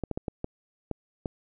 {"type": "clicks", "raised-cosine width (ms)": 2, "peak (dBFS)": -17, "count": 7, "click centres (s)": [0.037, 0.113, 0.175, 0.282, 0.444, 0.913, 1.258], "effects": []}